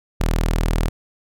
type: tone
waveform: sawtooth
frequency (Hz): 40.25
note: E1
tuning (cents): -41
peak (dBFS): -13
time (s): 0.2-0.89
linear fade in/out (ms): 10
effects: none